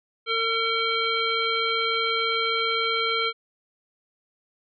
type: harmonic tone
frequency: 453.9 Hz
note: A#4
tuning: 46 cents flat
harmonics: 1 / 3 / 5 / 7 / 9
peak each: -29 / -27 / -28 / -28 / -32 dBFS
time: 0.26-3.33 s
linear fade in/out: 50 ms
effects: none